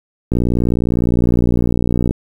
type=click train; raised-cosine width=3 ms; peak=-3 dBFS; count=108; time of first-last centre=0.32-2.109 s; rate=59.8 Hz; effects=7-bit